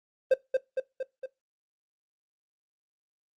triangle tone with echo, 523.3 Hz, C5, in tune, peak -15 dBFS, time 0.31-0.34 s, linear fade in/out 5 ms, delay 230 ms, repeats 4, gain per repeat -4 dB, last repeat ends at 1.26 s, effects noise-tail reverb RT60 0.2 s tail -20 dB re dry + Opus 24 kbps

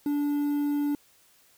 triangle tone with quantisation, 290.1 Hz, D4, 21 cents flat, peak -22 dBFS, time 0.06-0.95 s, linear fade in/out 2 ms, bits 8, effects white hiss -61 dBFS RMS until 1.57 s

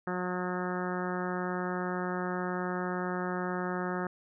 harmonic tone, 180.9 Hz, F#3, 39 cents flat, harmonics 1 / 2 / 3 / 4 / 5 / 6 / 7 / 8 / 9 / 10, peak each -35 / -36 / -41 / -41 / -42 / -45 / -40 / -44 / -43 / -47 dBFS, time 0.07-4.07 s, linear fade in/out 2 ms, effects none

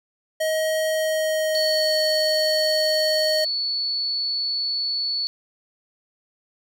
square tone with pitch glide, 631 to 622.3 Hz, D#5 to D#5, +24 to 0 cents, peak -21 dBFS, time 0.4-3.45 s, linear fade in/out 10 ms, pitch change -24 cents, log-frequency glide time 0.89-1.99 s
sine tone, 4435 Hz, C#8, in tune, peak -22 dBFS, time 1.55-5.27 s, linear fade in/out 0 ms
effects none

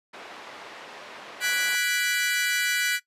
pink band-pass noise, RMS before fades -43 dBFS, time 0.13-1.76 s, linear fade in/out 10 ms, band 490 to 3200 Hz, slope 12 dB/octave
sawtooth chord, G# half-diminished seventh, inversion third, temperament equal, 1480 / 1661.2 / 1975.5 / 2349 Hz, F#6 / G#6 / B6 / D7, 0 / 0 / 0 / 0 cents, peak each -23 / -29 / -24 / -28 dBFS, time 1.4-3 s, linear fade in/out 50 ms
effects noise-tail reverb RT60 0.1 s tail -19 dB re dry + resampled to 32000 Hz

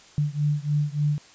sine beating tone pair, 146.2 / 149.6 Hz, D3 / D3, -7 / +32 cents, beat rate 3.4 Hz, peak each -24 / -25 dBFS, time 0.18-1.18 s, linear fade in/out 0 ms, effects white hiss -51 dBFS RMS until 1.34 s + resampled to 16000 Hz

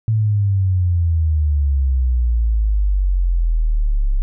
sine exponential sweep, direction down, 112 to 33.31 Hz, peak -13 dBFS, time 0.08-4.22 s, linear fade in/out 0 ms, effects none

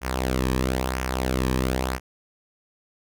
sawtooth tone with flanger, 64.2 Hz, C2, 32 cents flat, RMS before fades -25 dBFS, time 0.01-2 s, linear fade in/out 50 ms, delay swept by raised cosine 0.24 to 1.44 ms, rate 1 Hz, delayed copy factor -0.6, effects none

